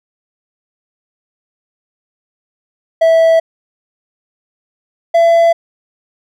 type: tone pair in turn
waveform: triangle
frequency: 655 / 671.9 Hz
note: E5 / E5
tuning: -11 / +33 cents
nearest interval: unison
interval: 44 cents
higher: second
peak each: -4 dBFS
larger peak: neither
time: 3.01-3.4 / 5.14-5.53 s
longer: neither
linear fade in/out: 10 ms
effects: none